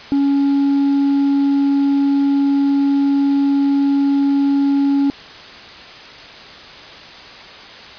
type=tone with hard clipping; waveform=triangle; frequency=279.3 Hz; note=C#4; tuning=13 cents sharp; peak=-11 dBFS; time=0.12-5.1 s; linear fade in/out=0 ms; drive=1 dB; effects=white hiss -36 dBFS RMS until 7.98 s + resampled to 11025 Hz